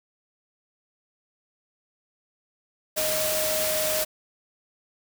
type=tone in noise; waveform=sine; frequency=622.3 Hz; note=D#5; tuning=in tune; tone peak=-27 dBFS; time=2.96-4.05 s; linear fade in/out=20 ms; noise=white; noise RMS=-27 dBFS; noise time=2.96-4.05 s; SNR=-3 dB; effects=none